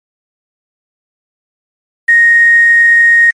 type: tone with quantisation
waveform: sine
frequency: 1864.7 Hz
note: A#6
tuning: in tune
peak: -3 dBFS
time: 2.08-3.31 s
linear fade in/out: 10 ms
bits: 5
effects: MP3 48 kbps